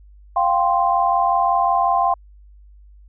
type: chord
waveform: sine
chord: F suspended second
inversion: none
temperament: equal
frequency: 698.5 / 784 / 1046.5 Hz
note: F5 / G5 / C6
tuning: 0 / 0 / 0 cents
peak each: -19 dBFS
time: 0.36-2.14 s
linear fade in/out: 5 ms
effects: added 50 Hz sine -43 dBFS peak until 3.08 s